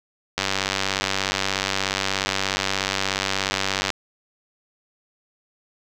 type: click train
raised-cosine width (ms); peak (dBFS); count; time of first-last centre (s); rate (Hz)
0.2; -4; 342; 0.38-3.903; 96.8
effects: 7-bit